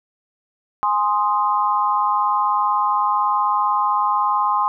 sine chord, Ab major, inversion none, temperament equal, 830.6 / 1046.5 / 1244.5 Hz, Ab5 / C6 / Eb6, 0 / 0 / 0 cents, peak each -21 / -18 / -23 dBFS, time 0.83-4.68 s, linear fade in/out 0 ms, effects none

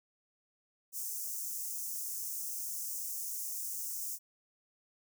white high-pass noise, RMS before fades -39 dBFS, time 0.92-4.19 s, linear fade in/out 50 ms, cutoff 5700 Hz, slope 48 dB/octave, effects none

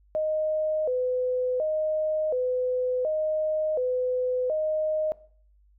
sine tone with vibrato, 559 Hz, C#5, 14 cents sharp, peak -23 dBFS, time 0.15-5.12 s, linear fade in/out 0 ms, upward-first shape square, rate 0.69 Hz, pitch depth 180 cents each way, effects noise-tail reverb RT60 0.5 s tail -19 dB re dry + added 50 Hz sine -57 dBFS peak until 5.78 s

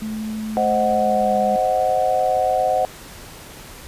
sine tone with pitch glide, 217.4 to 207.5 Hz, A3 to G#3, -21 to -1 cents, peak -24 dBFS, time 0.02-1.56 s, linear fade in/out 0 ms, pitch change -80 cents, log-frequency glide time 0.88-1.31 s
sine chord, C diminished, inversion none, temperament equal, 523.3 / 622.3 / 740 Hz, C5 / Eb5 / Gb5, 0 / 0 / 0 cents, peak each -22 / -22 / -18 dBFS, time 0.57-2.85 s, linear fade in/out 0 ms
effects pink hiss -39 dBFS RMS until 3.87 s + resampled to 32000 Hz

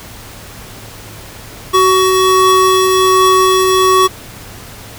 square tone pair together, 375 / 1123.7 Hz, F#4 / C#6, +23 / +23 cents, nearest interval octave + perfect fifth, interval 1900 cents, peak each -11 dBFS, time 1.73-4.08 s, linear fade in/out 20 ms, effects added 107 Hz sine -38 dBFS peak until 4.98 s + pink hiss -33 dBFS RMS until 4.98 s

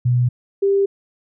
sine tone pair in turn, 123.2 / 395.7 Hz, B2 / G4, -4 / +16 cents, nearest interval octave + minor sixth, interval 2020 cents, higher second, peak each -13 dBFS, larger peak neither, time 0.05-0.29 / 0.62-0.86 s, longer neither, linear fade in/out 10 ms, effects none

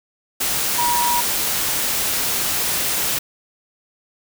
sine tone in noise, 959 Hz, A#5, 49 cents sharp, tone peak -18 dBFS, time 0.78-1.21 s, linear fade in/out 10 ms, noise white, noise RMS -21 dBFS, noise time 0.4-3.19 s, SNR 0 dB, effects none

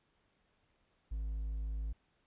triangle tone with hard clipping, 53.1 Hz, G#1, 39 cents sharp, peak -36 dBFS, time 1.11-1.93 s, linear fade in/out 10 ms, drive 5 dB, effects pink hiss -75 dBFS RMS until 2.26 s + resampled to 8000 Hz

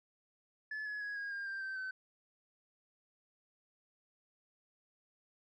sine tone with pitch steps, 1724 / 1694.4 / 1665.3 / 1636.7 / 1608.5 / 1580.9 / 1553.8 / 1527.1 Hz, A6 / G#6 / G#6 / G#6 / G6 / G6 / G6 / G6, -36 / +34 / +4 / -26 / +44 / +14 / -16 / -46 cents, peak -36 dBFS, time 0.71-1.91 s, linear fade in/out 5 ms, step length 150 ms, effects tanh soft clip ceiling -37 dBFS

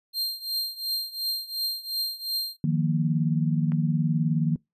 45% pulse tone with tremolo, 4186 Hz, C8, in tune, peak -23 dBFS, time 0.13-2.57 s, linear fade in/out 50 ms, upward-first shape triangle, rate 2.8 Hz, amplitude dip 90%
sine chord, Eb suspended second, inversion none, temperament equal, 155.56 / 174.61 / 233.1 Hz, Eb3 / F3 / Bb3, 0 / 0 / 0 cents, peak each -23 / -27 / -28 dBFS, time 2.64-4.56 s, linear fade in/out 2 ms
click, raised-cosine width 0.5 ms, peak -27 dBFS, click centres 3.72 s
effects noise-tail reverb RT60 0.2 s tail -25 dB re dry + resampled to 32000 Hz

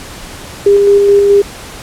sine tone with tremolo, 402.8 Hz, G4, 47 cents sharp, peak -3 dBFS, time 0.66-1.42 s, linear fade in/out 5 ms, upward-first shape square, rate 4.7 Hz, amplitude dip 25%, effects pink hiss -29 dBFS RMS until 1.82 s + low-pass 11000 Hz 12 dB/octave

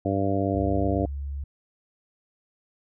harmonic tone, 98 Hz, G2, in tune, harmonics 1 / 2 / 3 / 4 / 5 / 6 / 7, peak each -28 / -31 / -27 / -32 / -32 / -31 / -30 dBFS, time 0.05-1.06 s, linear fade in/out 5 ms
sine tone, 70.1 Hz, C#2, 20 cents sharp, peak -29 dBFS, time 0.54-1.44 s, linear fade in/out 5 ms
effects none

